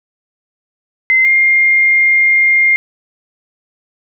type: tone pair in turn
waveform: sine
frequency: 2066 / 2117 Hz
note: C7 / C7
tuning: -22 / +20 cents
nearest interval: unison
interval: 42 cents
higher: second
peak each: -7 dBFS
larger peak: neither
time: 1.1-1.25 / 1.25-2.76 s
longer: second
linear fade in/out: 0 ms
effects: none